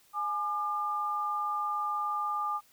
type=tone pair together; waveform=sine; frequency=838 / 1201.1 Hz; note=G#5 / D6; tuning=+15 / +39 cents; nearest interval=tritone; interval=624 cents; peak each=-35 / -30 dBFS; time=0.13-2.61 s; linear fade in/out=50 ms; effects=white hiss -63 dBFS RMS until 2.72 s